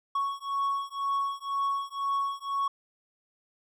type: beating tone pair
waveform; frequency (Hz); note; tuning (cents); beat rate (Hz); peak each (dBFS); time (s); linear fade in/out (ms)
triangle; 1108.7 / 1110.7; C#6 / C#6; 0 / +3; 2; -29; 0.15-2.68; 5
effects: none